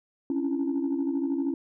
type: tone cluster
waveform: sine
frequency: 273.1 / 285.8 / 333.8 Hz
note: C#4 / D4 / E4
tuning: -26 / -47 / +22 cents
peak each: -26 / -31 / -29 dBFS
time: 0.3-1.54 s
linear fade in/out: 2 ms
effects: tanh soft clip ceiling -20 dBFS